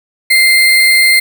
sine tone with sample-and-hold, 2091 Hz, C7, 2 cents flat, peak -5 dBFS, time 0.3-1.2 s, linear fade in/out 10 ms, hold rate 6300 Hz, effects none

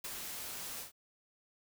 white noise with ADSR envelope, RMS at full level -40 dBFS, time 0.04-0.92 s, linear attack 7 ms, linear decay 28 ms, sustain -3 dB, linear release 120 ms, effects none

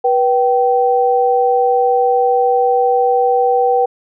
sine tone pair together, 486.7 / 773.8 Hz, B4 / G5, -25 / -23 cents, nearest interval minor sixth, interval 802 cents, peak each -13 dBFS, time 0.04-3.86 s, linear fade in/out 10 ms, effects none

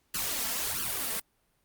white noise with flanger, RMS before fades -32 dBFS, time 0.14-1.2 s, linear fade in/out 5 ms, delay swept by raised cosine 0.66 to 4.56 ms, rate 1.5 Hz, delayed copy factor +0.85, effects pink hiss -72 dBFS RMS until 1.64 s + Opus 48 kbps

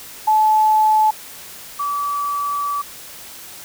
sine tone pair in turn, 864 / 1151 Hz, A5 / D6, -32 / -35 cents, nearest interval perfect fourth, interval 497 cents, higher second, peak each -11 / -19 dBFS, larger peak first, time 0.27-1.11 / 1.79-2.82 s, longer second, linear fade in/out 10 ms, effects white hiss -37 dBFS RMS until 3.64 s

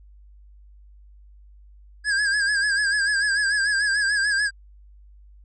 square tone with vibrato, 1641 Hz, G#6, 21 cents flat, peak -20 dBFS, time 2.04-4.51 s, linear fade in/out 50 ms, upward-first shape sine, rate 6.8 Hz, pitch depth 70 cents each way, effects added 50 Hz sine -46 dBFS peak until 5.44 s + resampled to 22050 Hz

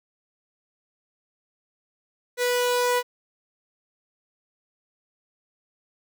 sawtooth tone pair together, 491.1 / 982.9 Hz, B4 / B5, -10 / -9 cents, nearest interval octave, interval 1201 cents, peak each -17 / -28 dBFS, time 2.37-3.03 s, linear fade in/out 50 ms, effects none

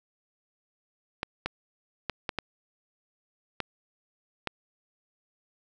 clicks, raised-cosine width 0.3 ms, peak -13 dBFS, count 7, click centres 1.231 / 1.46 / 2.097 / 2.292 / 2.387 / 3.603 / 4.473 s, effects none

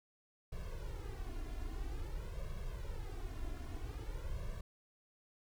brown noise with flanger, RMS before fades -42 dBFS, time 0.52-4.61 s, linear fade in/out 5 ms, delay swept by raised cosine 1.8 to 2.9 ms, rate 0.5 Hz, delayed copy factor +1, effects none

